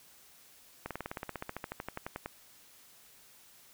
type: slowing click train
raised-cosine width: 0.5 ms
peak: -22 dBFS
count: 21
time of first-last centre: 0.86-2.26 s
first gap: 47 ms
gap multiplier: 1.04
effects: white hiss -59 dBFS RMS until 3.73 s